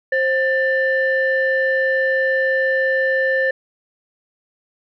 sine tone pair together, 528.3 / 1777 Hz, C5 / A6, +17 / +17 cents, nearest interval octave + major sixth, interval 2100 cents, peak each -17 dBFS, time 0.12-3.51 s, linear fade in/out 5 ms, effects tanh soft clip ceiling -9 dBFS

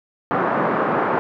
white band-pass noise, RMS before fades -20 dBFS, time 0.31-1.19 s, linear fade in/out 0 ms, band 150 to 1300 Hz, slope 24 dB/octave, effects none

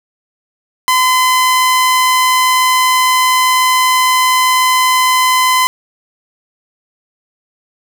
sawtooth tone, 1021 Hz, C6, 43 cents flat, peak -5 dBFS, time 0.88-5.67 s, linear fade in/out 0 ms, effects none

